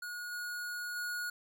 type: tone with level steps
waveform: square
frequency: 1447 Hz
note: F#6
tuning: 39 cents flat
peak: -40 / -38 / -36 dBFS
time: 0.02-1.3 s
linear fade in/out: 5 ms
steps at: 0.31 / 0.95 s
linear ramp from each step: 20 ms
effects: none

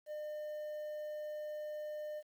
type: tone with quantisation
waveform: triangle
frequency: 604 Hz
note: D5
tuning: 48 cents sharp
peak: -38 dBFS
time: 0.06-2.23 s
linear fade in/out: 50 ms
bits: 11
effects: none

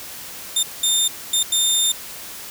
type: tone bursts at uneven times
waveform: 20% pulse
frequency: 3617 Hz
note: A7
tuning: 47 cents sharp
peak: -10 dBFS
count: 4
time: 0.56-0.63 / 0.83-1.08 / 1.33-1.43 / 1.52-1.92 s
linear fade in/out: 5 ms
effects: white hiss -35 dBFS RMS until 2.5 s

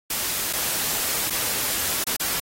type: noise with dropouts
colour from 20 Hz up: white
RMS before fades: -25 dBFS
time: 0.1-2.4 s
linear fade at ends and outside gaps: 5 ms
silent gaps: 0.529-0.533 / 1.3-1.304 / 2.041-2.067 / 2.165-2.198 s
effects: AAC 48 kbps

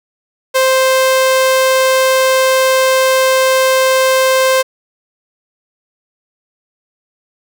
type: tone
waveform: sawtooth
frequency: 523.3 Hz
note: C5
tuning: in tune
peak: -5 dBFS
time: 0.54-4.63 s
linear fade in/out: 20 ms
effects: none

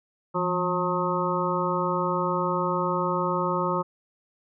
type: harmonic tone with a mistuned harmonic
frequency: 180 Hz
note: F#3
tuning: 47 cents flat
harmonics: 1 / 2 / 3 / 5 / 6 / 7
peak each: -30 / -30 / -30 / -30 / -30 / -30 dBFS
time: 0.34-3.83 s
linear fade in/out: 20 ms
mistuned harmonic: 1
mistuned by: -88 cents
effects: none

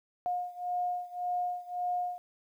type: beating tone pair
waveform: sine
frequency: 715 / 716.8 Hz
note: F5 / F5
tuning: +41 / +45 cents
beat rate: 1.8 Hz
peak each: -33 / -35 dBFS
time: 0.26-2.18 s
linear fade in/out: 0 ms
effects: 11-bit

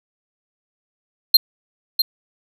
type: tone with echo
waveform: square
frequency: 4186 Hz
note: C8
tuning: in tune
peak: -6 dBFS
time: 1.34-1.37 s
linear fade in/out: 5 ms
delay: 650 ms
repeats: 1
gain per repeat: -8 dB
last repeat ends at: 2.02 s
effects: none

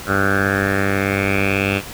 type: tone with low-pass filter sweep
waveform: 10% pulse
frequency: 98.2 Hz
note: G2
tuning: 4 cents sharp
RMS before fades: -18 dBFS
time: 0.06-1.82 s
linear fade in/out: 50 ms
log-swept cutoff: 1400 to 2800 Hz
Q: 6.1
effects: pink hiss -33 dBFS RMS until 1.93 s

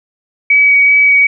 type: tone with vibrato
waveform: sine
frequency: 2270 Hz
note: C#7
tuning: 41 cents sharp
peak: -5 dBFS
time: 0.5-1.27 s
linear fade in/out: 5 ms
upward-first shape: sine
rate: 2.6 Hz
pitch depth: 10 cents each way
effects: none

